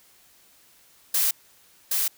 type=noise with echo; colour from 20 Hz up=blue; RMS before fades=-22 dBFS; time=1.14-1.31 s; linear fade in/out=5 ms; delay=770 ms; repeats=1; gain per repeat=-2 dB; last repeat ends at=2.08 s; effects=white hiss -57 dBFS RMS until 2.17 s